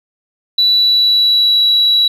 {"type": "tone with pitch glide", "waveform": "sine", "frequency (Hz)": [3951, 3912], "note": ["B7", "B7"], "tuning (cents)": [0, -17], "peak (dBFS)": -7, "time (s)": [0.58, 2.08], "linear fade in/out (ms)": 5, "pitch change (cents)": -17, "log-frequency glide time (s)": [0.7, 1.63], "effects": ["tanh soft clip ceiling -4 dBFS", "8-bit"]}